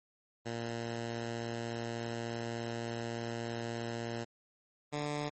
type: tone pair in turn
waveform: 10% pulse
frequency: 116.54 / 147.55 Hz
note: A#2 / D3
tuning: 0 / +8 cents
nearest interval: major third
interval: 408 cents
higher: second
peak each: -28 / -26 dBFS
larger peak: second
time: 0.45-4.25 / 4.92-5.3 s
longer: first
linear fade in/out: 20 ms
effects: MP3 32 kbps